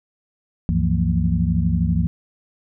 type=tone cluster; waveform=sine; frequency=70 / 96.6 / 167.4 / 179.7 / 228.8 Hz; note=C#2 / G2 / E3 / F3 / A#3; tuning=+18 / -25 / +27 / +50 / -32 cents; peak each=-22 / -23 / -20 / -25 / -27 dBFS; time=0.69-2.07 s; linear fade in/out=0 ms; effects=none